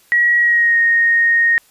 sine tone with pitch glide, 1913 to 1859.6 Hz, A#6 to A#6, +44 to -5 cents, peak -10 dBFS, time 0.12-1.58 s, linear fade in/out 0 ms, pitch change -49 cents, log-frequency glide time 0.38-0.78 s, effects white hiss -52 dBFS RMS until 1.7 s + resampled to 32000 Hz

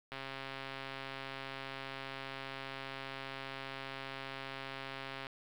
click train, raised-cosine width 0.3 ms, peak -26 dBFS, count 696, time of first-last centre 0.12-5.268 s, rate 135 Hz, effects low-pass 5000 Hz 12 dB/octave + 9-bit

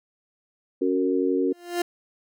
sine chord, F# major, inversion second, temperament equal with one note detuned, 277.2 / 370 / 460.5 Hz, C#4 / F#4 / A#4, 0 / 0 / -21 cents, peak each -24 / -24 / -26 dBFS, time 0.81-1.53 s, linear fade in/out 10 ms
30% pulse tone with exponential growth, 349.2 Hz, F4, in tune, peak -17 dBFS, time 1.5-1.82 s, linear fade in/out 5 ms, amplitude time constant 68 ms
effects none

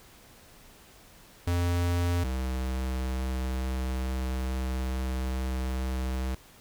square tone pair in turn, 87.31 / 64.45 Hz, F2 / C2, 0 / -26 cents, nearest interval perfect fourth, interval 526 cents, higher first, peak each -25 / -29 dBFS, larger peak first, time 1.47-2.24 / 2.24-6.35 s, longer second, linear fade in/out 5 ms, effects pink hiss -54 dBFS RMS until 6.6 s

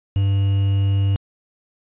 triangle tone with quantisation, 98.6 Hz, G2, 11 cents sharp, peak -13 dBFS, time 0.16-1.16 s, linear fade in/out 0 ms, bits 6, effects resampled to 8000 Hz

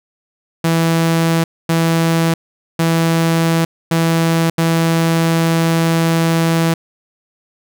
sawtooth tone bursts at uneven times, 164.81 Hz, E3, in tune, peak -8 dBFS, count 5, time 0.64-1.44 / 1.69-2.34 / 2.79-3.65 / 3.91-4.5 / 4.58-6.74 s, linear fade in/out 5 ms, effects none

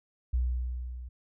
sine tone with level ramp, 61.74 Hz, B1, in tune, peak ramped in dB -23 to -39 dBFS, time 0.33-1.09 s, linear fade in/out 10 ms, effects none

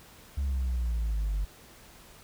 sine exponential sweep, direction down, 70.8 to 47.48 Hz, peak -24 dBFS, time 0.37-1.45 s, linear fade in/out 10 ms, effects tanh soft clip ceiling -25 dBFS + pink hiss -53 dBFS RMS until 2.23 s

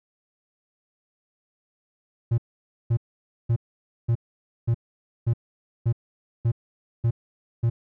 triangle tone bursts, 116.54 Hz, A#2, in tune, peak -16 dBFS, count 10, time 2.31-7.7 s, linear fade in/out 10 ms, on 71 ms, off 520 ms, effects none

